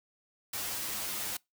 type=noise with comb filter; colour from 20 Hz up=white; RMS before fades=-36 dBFS; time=0.53-1.37 s; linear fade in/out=5 ms; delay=9.7 ms; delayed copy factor=+1; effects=noise-tail reverb RT60 0.2 s tail -25 dB re dry